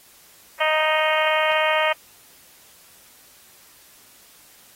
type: harmonic tone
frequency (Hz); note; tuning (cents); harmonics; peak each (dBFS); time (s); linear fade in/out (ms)
311.1; D#4; 0; 2 / 3 / 4 / 5 / 6 / 7 / 8 / 9 / 10; -22 / -25 / -26 / -32 / -26 / -27 / -28 / -31 / -31; 0.6-1.93; 10
type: click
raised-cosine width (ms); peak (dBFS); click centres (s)
0.2; -22; 1.517
effects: white hiss -51 dBFS RMS until 4.75 s + AAC 48 kbps